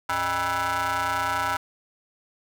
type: ring-modulated tone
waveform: 25% pulse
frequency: 174.61 Hz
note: F3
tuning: in tune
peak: -17 dBFS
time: 0.09-1.57 s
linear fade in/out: 5 ms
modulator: 1150 Hz
effects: none